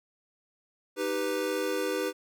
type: chord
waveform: square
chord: Eb augmented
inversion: none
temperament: equal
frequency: 311.1 / 392 / 493.9 Hz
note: Eb4 / G4 / B4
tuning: 0 / 0 / 0 cents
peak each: -35 / -33 / -32 dBFS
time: 0.96-2.13 s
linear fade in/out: 50 ms
effects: none